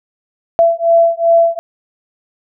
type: beating tone pair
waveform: sine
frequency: 670 / 672.6 Hz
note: E5 / E5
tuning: +28 / +35 cents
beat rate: 2.6 Hz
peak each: -11 dBFS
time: 0.59-1.59 s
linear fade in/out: 0 ms
effects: none